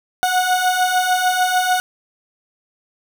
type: beating tone pair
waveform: 30% pulse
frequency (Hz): 729 / 735.7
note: F#5 / F#5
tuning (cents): -26 / -10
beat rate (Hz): 6.7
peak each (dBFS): -18 / -14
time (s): 0.23-1.8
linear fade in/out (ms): 0
effects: none